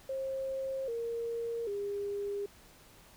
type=tone with pitch steps; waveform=sine; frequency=534 / 464.9 / 404.7 Hz; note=C5 / A#4 / G#4; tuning=+35 / -5 / -45 cents; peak=-33 dBFS; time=0.09-2.46 s; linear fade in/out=5 ms; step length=790 ms; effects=pink hiss -58 dBFS RMS until 3.16 s